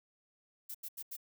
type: noise bursts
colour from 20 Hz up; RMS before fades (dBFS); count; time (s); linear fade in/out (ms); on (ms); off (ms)
violet; -43; 4; 0.69-1.167; 10; 57; 83
effects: none